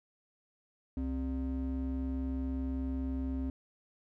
triangle ring-modulated tone, 164.81 Hz, E3, in tune, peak -27 dBFS, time 0.97-3.5 s, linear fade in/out 2 ms, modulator 98 Hz, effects none

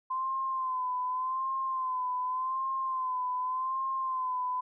sine tone with vibrato, 1032 Hz, C6, 24 cents flat, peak -29 dBFS, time 0.1-4.61 s, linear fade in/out 10 ms, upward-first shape sine, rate 0.86 Hz, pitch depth 52 cents each way, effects none

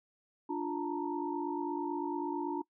sine tone cluster, 294.2 / 350.3 / 893 / 942 Hz, D4 / F4 / A5 / A#5, +3 / +5 / +25 / +18 cents, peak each -36 / -37 / -40 / -40 dBFS, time 0.49-2.62 s, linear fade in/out 10 ms, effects noise-tail reverb RT60 0.1 s tail -21 dB re dry

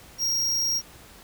square tone, 5610 Hz, F8, 7 cents sharp, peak -23 dBFS, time 0.18-0.82 s, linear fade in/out 50 ms, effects added 60 Hz sine -56 dBFS peak until 1.23 s + pink hiss -49 dBFS RMS until 1.23 s

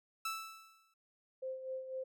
sawtooth tone with exponential decay, 1318.5 Hz, E6, in tune, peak -31 dBFS, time 0.25-0.94 s, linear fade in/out 5 ms, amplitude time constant 150 ms
sine tone with tremolo, 522 Hz, C5, 4 cents flat, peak -37 dBFS, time 1.42-2.04 s, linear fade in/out 10 ms, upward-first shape sine, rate 4 Hz, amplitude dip 60%
effects none

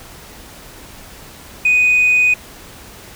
sine tone, 2489 Hz, D#7, in tune, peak -8 dBFS, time 1.65-2.34 s, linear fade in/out 5 ms, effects tanh soft clip ceiling -7 dBFS + pink hiss -38 dBFS RMS until 3.15 s

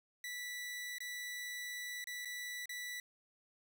sawtooth tone with dropouts, 1966 Hz, B6, 8 cents flat, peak -38 dBFS, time 0.24-3 s, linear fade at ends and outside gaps 2 ms, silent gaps 0.984-1.004 / 2.042-2.071 / 2.249-2.255 / 2.657-2.693 s, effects none

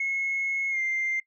sine tone with pitch glide, 2176 to 2095 Hz, C#7 to C7, -33 to +2 cents, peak -24 dBFS, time 0-1.2 s, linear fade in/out 5 ms, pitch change -65 cents, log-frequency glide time 0.7-0.79 s, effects noise-tail reverb RT60 0.1 s tail -20 dB re dry + tanh soft clip ceiling -21 dBFS

